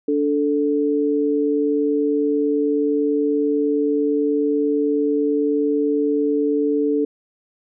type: tone pair together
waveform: sine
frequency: 290.5 / 439.6 Hz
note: D4 / A4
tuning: -19 / -2 cents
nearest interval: perfect fifth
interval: 717 cents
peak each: -19 / -19 dBFS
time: 0.08-7.05 s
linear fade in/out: 5 ms
effects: none